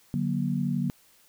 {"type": "chord", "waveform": "sine", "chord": "D augmented", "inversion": "none", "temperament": "equal with one note detuned", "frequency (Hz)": [146.83, 185, 237.7], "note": ["D3", "F#3", "A#3"], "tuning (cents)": [0, 0, 34], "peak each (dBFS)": -29, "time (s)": [0.14, 0.9], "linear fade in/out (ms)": 0, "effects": ["white hiss -60 dBFS RMS until 1.28 s"]}